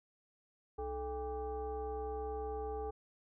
sine tone with frequency modulation, 432.4 Hz, A4, 30 cents flat, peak -37 dBFS, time 0.78-2.91 s, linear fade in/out 10 ms, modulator 368 Hz, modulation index 1.1, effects none

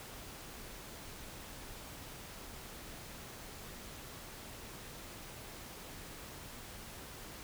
silence, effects pink hiss -49 dBFS RMS until 7.43 s

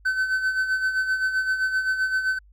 triangle tone with tremolo, 1524 Hz, G6, 49 cents flat, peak -17 dBFS, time 0.05-2.39 s, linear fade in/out 10 ms, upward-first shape sine, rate 7.7 Hz, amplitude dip 60%, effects added 50 Hz sine -50 dBFS peak until 2.52 s

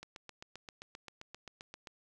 click train, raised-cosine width 0.2 ms, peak -29 dBFS, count 15, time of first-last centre 0.03-1.872 s, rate 7.6 Hz, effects none

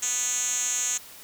5% pulse tone with band-pass filter, 246.9 Hz, B3, in tune, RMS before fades -27 dBFS, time 0.02-0.98 s, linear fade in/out 10 ms, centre 6700 Hz, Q 5.6, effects white hiss -46 dBFS RMS until 1.23 s

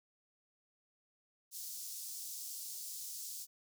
pink high-pass noise, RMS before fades -45 dBFS, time 1.51-3.47 s, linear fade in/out 50 ms, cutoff 5200 Hz, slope 24 dB/octave, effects none

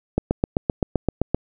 click train, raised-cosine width 2 ms, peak -5 dBFS, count 10, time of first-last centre 0.18-1.346 s, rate 7.72 Hz, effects none

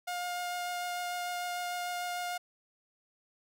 sawtooth tone with vibrato, 711 Hz, F5, 31 cents sharp, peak -30 dBFS, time 0.07-2.38 s, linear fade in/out 10 ms, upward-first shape triangle, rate 6.7 Hz, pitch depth 11 cents each way, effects none

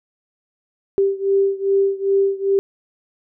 sine beating tone pair, 392 / 394.5 Hz, G4 / G4, 0 / +11 cents, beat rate 2.5 Hz, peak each -17 / -19 dBFS, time 0.98-2.59 s, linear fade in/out 0 ms, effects none

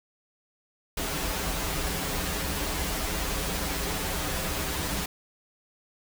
pink noise with comb filter, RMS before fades -30 dBFS, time 0.97-5.06 s, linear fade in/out 5 ms, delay 8.5 ms, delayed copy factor -0.9, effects none

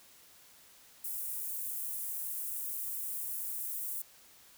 white high-pass noise, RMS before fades -38 dBFS, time 1.04-4.02 s, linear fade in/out 5 ms, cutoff 9400 Hz, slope 24 dB/octave, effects white hiss -59 dBFS RMS until 4.57 s

